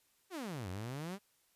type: exponential two-way sweep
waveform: sawtooth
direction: down then up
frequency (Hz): 400 to 87.7 to 208.3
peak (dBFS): -36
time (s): 0.3-1.19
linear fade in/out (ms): 50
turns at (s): 0.69
effects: white hiss -73 dBFS RMS until 1.55 s + resampled to 32000 Hz